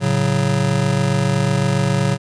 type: chord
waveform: square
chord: F# minor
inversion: first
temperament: just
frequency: 111 / 138.75 / 185 Hz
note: A2 / C#3 / F#3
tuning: +16 / +2 / 0 cents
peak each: -22 / -19 / -21 dBFS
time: 0-2.18 s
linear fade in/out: 50 ms
effects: resampled to 22050 Hz